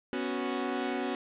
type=chord; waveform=sawtooth; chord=B suspended second; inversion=none; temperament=equal; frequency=246.9 / 277.2 / 370 Hz; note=B3 / C#4 / F#4; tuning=0 / 0 / 0 cents; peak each=-31 dBFS; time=0.13-1.15 s; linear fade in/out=0 ms; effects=resampled to 8000 Hz + 9-bit